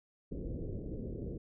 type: low-pass noise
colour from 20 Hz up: pink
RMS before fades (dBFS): -40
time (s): 0.31-1.38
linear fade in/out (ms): 10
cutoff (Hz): 510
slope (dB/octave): 48
effects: none